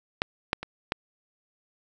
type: clicks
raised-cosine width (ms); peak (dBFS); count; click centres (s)
0.3; -7 / -7 / -19 / -9; 4; 0.219 / 0.531 / 0.63 / 0.921
effects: none